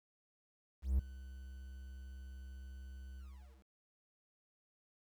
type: tone with ADSR envelope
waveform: triangle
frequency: 65.41 Hz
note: C2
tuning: in tune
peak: -25 dBFS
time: 0.82-3.67 s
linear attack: 170 ms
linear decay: 5 ms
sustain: -20 dB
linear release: 480 ms
effects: 11-bit